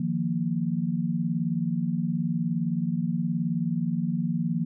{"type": "chord", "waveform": "sine", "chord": "Eb suspended second", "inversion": "none", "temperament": "equal", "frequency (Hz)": [155.56, 174.61, 233.1], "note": ["Eb3", "F3", "Bb3"], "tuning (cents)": [0, 0, 0], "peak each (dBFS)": [-30, -27, -29], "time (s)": [0, 4.65], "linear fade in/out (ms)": 5, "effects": []}